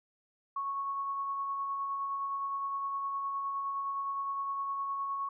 sine tone with tremolo, 1105 Hz, C#6, 6 cents flat, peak -31 dBFS, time 0.56-5.29 s, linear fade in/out 5 ms, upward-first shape sine, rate 9.7 Hz, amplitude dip 25%, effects none

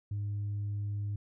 sine tone, 102.5 Hz, G#2, 22 cents flat, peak -30 dBFS, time 0.11-1.16 s, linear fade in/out 5 ms, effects tanh soft clip ceiling -30 dBFS

